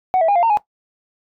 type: tone with pitch steps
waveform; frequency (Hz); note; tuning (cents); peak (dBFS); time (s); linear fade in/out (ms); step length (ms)
sine; 745 / 653 / 811 / 698 / 913 / 834; F#5 / E5 / G#5 / F5 / A#5 / G#5; +12 / -17 / -41 / -1 / -36 / +7; -10; 0.14-0.572; 0; 72
effects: noise-tail reverb RT60 0.1 s tail -17 dB re dry + tanh soft clip ceiling -10 dBFS